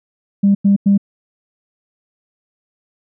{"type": "tone bursts", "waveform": "sine", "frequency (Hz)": 199.5, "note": "G3", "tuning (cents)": 31, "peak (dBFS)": -7, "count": 3, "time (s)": [0.43, 0.978], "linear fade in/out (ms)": 10, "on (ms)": 120, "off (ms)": 94, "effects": ["tanh soft clip ceiling -4 dBFS"]}